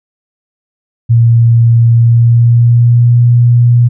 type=tone with pitch glide; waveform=sine; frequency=116.54 to 120.23 Hz; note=A#2 to B2; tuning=0 to -46 cents; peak=-3 dBFS; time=1.09-3.89 s; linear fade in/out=20 ms; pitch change=+54 cents; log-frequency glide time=1.92-3.18 s; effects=none